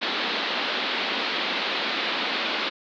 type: band-pass noise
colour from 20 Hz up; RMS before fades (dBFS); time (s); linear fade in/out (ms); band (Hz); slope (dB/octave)
white; -27; 0.01-2.7; 20; 200 to 4200; 48
effects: none